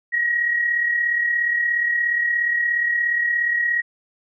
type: tone pair together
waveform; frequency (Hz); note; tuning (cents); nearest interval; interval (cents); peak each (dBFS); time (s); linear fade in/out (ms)
sine; 1864.7 / 1901.7; A#6 / A#6; 0 / +34; unison; 34; -28 / -18; 0.12-3.82; 20
effects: none